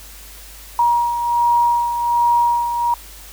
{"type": "beating tone pair", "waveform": "sine", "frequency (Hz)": [950, 951.3], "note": ["A#5", "A#5"], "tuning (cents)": [33, 35], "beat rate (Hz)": 1.3, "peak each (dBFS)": [-14, -22], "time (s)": [0.79, 2.94], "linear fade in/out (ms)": 2, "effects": ["added 50 Hz sine -40 dBFS peak until 3.32 s", "white hiss -40 dBFS RMS until 3.32 s"]}